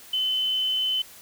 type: tone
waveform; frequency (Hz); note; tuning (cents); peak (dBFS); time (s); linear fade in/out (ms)
sine; 3041; F#7; +47; -22; 0.13-1.02; 5
effects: white hiss -47 dBFS RMS until 1.21 s